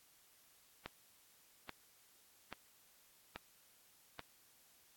click train, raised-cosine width 0.3 ms, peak -26 dBFS, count 5, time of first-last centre 0.86-4.193 s, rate 1.2 Hz, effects white hiss -68 dBFS RMS until 4.96 s + AAC 64 kbps

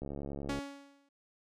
click train, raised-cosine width 2 ms, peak -27 dBFS, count 41, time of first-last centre 0.02-0.588 s, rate 70.4 Hz
sawtooth tone with exponential decay, 280.3 Hz, C#4, 19 cents sharp, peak -27 dBFS, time 0.49-1.09 s, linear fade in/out 5 ms, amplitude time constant 130 ms
effects low-pass 8000 Hz 12 dB/octave

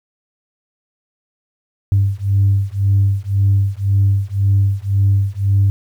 sine beating tone pair, 98 / 99.9 Hz, G2 / G2, 0 / +33 cents, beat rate 1.9 Hz, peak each -14 dBFS, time 1.92-5.7 s, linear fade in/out 0 ms, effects tanh soft clip ceiling -6 dBFS + 8-bit

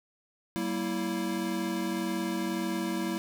square chord, E diminished, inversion first, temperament equal with one note detuned, 191.3 / 233.1 / 329.6 Hz, G3 / Bb3 / E4, -42 / 0 / 0 cents, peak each -35 / -36 / -33 dBFS, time 0.56-3.18 s, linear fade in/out 0 ms, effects none

